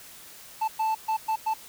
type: tone bursts at uneven times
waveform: triangle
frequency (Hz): 880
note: A5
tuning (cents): 0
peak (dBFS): -21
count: 5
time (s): 0.61-0.68 / 0.79-0.95 / 1.08-1.17 / 1.28-1.36 / 1.46-1.54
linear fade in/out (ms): 10
effects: white hiss -47 dBFS RMS until 1.68 s